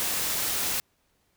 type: noise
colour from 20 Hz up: white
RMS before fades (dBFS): -28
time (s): 0-0.8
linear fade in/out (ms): 0
effects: pink hiss -70 dBFS RMS until 1.36 s